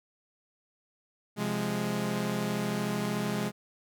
sawtooth chord, F minor, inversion second, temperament equal, 130.81 / 174.61 / 207.7 Hz, C3 / F3 / Ab3, 0 / 0 / 0 cents, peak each -32 / -31 / -27 dBFS, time 1.36-3.52 s, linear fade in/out 50 ms, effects none

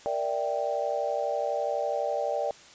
sine chord, E half-diminished seventh, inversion second, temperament equal, 466.2 / 587.3 / 659.3 / 784 Hz, Bb4 / D5 / E5 / G5, 0 / 0 / 0 / 0 cents, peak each -34 / -29 / -34 / -32 dBFS, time 0.06-2.51 s, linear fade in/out 0 ms, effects white hiss -51 dBFS RMS until 2.74 s + resampled to 16000 Hz

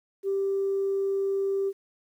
sine tone, 392 Hz, G4, in tune, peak -23 dBFS, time 0.23-1.73 s, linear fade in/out 50 ms, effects tanh soft clip ceiling -19 dBFS + 10-bit

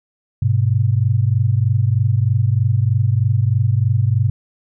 sine tone pair together, 102.4 / 125.6 Hz, G#2 / B2, -24 / +30 cents, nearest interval major third, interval 354 cents, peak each -15 / -16 dBFS, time 0.42-4.3 s, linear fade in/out 5 ms, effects none

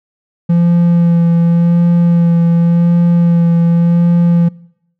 triangle tone with vibrato, 170.5 Hz, F3, 41 cents flat, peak -5 dBFS, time 0.49-4.49 s, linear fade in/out 10 ms, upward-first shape sine, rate 0.89 Hz, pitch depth 16 cents each way, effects noise-tail reverb RT60 0.8 s tail -24 dB re dry

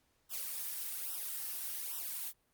blue noise with flanger, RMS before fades -40 dBFS, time 0.29-2.33 s, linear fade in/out 50 ms, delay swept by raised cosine 0.44 to 3.84 ms, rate 1.2 Hz, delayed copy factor -1, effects pink hiss -75 dBFS RMS until 2.53 s + Opus 48 kbps

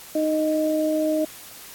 sine tone pair together, 309.9 / 621 Hz, D#4 / D#5, -7 / -3 cents, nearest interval octave, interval 1204 cents, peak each -22 dBFS, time 0.15-1.25 s, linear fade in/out 5 ms, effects white hiss -42 dBFS RMS until 1.74 s + AAC 64 kbps

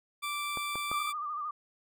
20% pulse tone, 1171 Hz, D6, 5 cents flat, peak -28 dBFS, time 0.22-1.13 s, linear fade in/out 20 ms
clicks, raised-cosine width 1 ms, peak -25 dBFS, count 3, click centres 0.573 / 0.756 / 0.915 s
sine tone with vibrato, 1200 Hz, D6, 37 cents sharp, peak -33 dBFS, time 0.91-1.51 s, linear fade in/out 5 ms, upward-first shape sine, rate 13 Hz, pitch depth 61 cents each way
effects none

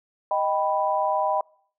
sine chord, Eb augmented, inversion none, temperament equal, 622.3 / 784 / 987.8 Hz, Eb5 / G5 / B5, 0 / 0 / 0 cents, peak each -25 dBFS, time 0.31-1.41 s, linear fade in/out 2 ms, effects noise-tail reverb RT60 0.6 s tail -26 dB re dry

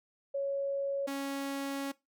sine / sawtooth tone pair in turn, 555 / 276.4 Hz, C#5 / C#4, +2 / -5 cents, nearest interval octave, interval 1207 cents, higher first, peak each -30 / -30 dBFS, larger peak neither, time 0.34-1.07 / 1.07-1.92 s, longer second, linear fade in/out 10 ms, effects noise-tail reverb RT60 0.2 s tail -19 dB re dry

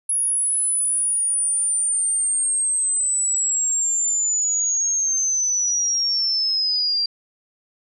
sine linear sweep, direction down, 10510 to 4711 Hz, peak -18 dBFS, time 0.09-7.06 s, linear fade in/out 5 ms, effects none

